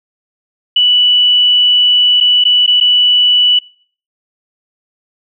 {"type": "tone with dropouts", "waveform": "sine", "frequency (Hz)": 2960, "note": "F#7", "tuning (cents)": 0, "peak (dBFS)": -6, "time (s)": [0.76, 3.59], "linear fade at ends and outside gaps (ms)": 5, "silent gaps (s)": [[2.203, 2.208], [2.44, 2.451], [2.664, 2.676], [2.802, 2.809]], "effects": ["noise-tail reverb RT60 0.5 s tail -24 dB re dry"]}